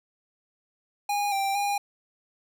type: tone with pitch steps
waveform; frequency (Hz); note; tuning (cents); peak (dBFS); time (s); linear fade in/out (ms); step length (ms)
square; 818 / 786 / 811; G#5 / G5 / G#5; -26 / +4 / -41; -25; 1.09-1.78; 5; 230
effects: none